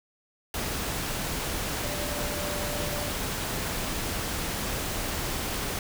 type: tone in noise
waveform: sine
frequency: 587.3 Hz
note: D5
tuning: in tune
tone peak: -36 dBFS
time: 1.84-3.09 s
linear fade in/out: 2 ms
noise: pink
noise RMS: -31 dBFS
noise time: 0.54-5.79 s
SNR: -8 dB
effects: none